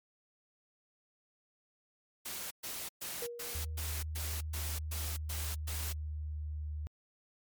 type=noise bursts; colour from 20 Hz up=white; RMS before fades=-41 dBFS; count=10; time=2.25-5.93 s; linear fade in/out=10 ms; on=260 ms; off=120 ms
type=tone with exponential decay; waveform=sine; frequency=475.7 Hz; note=A#4; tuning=35 cents sharp; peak=-36 dBFS; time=3.22-4.01 s; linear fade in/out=2 ms; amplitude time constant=170 ms
type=tone with pitch glide; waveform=sine; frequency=77.78 to 75.57 Hz; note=D#2 to D#2; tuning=0 to -50 cents; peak=-36 dBFS; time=3.55-6.87 s; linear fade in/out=0 ms; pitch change=-50 cents; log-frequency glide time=4.3-6.7 s
effects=MP3 96 kbps